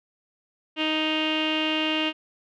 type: tone with low-pass filter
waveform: sawtooth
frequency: 311.8 Hz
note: D#4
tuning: 4 cents sharp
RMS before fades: -25 dBFS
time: 0.76-2.13 s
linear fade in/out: 50 ms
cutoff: 2900 Hz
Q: 9.4
effects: none